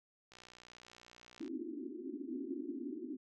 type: click train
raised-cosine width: 0.2 ms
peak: -39 dBFS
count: 71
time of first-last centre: 0.32-1.479 s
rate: 60.4 Hz
type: band-pass noise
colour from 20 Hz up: pink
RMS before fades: -43 dBFS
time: 1.4-3.17 s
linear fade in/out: 10 ms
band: 240 to 370 Hz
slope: 96 dB/octave
effects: none